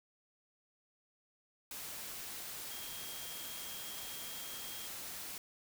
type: tone in noise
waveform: sine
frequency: 3244 Hz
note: G#7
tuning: 41 cents flat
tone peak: -51 dBFS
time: 2.71-4.87 s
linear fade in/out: 2 ms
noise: white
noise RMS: -45 dBFS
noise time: 1.71-5.38 s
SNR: -9 dB
effects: none